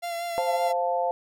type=tone with vibrato; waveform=45% pulse; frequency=686 Hz; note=F5; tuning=31 cents flat; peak=-29 dBFS; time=0.02-0.73 s; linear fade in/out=20 ms; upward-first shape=sine; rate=5.4 Hz; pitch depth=22 cents each way
type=chord; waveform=sine; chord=F major; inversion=second; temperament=equal; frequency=523.3 / 698.5 / 880 Hz; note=C5 / F5 / A5; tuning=0 / 0 / 0 cents; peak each=-27 / -26 / -29 dBFS; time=0.38-1.11 s; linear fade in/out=0 ms
effects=none